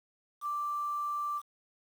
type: tone with quantisation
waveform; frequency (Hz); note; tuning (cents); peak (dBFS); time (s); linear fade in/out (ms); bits
sine; 1174.7; D6; 0; -31; 0.41-1.42; 50; 9
effects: none